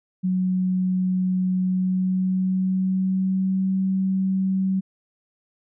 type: tone with pitch glide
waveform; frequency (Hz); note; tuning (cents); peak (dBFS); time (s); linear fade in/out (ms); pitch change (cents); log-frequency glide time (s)
sine; 184.7 to 190.22; F#3 to F#3; -3 to +48; -19; 0.23-4.81; 20; +51; 1.62-3.76
effects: none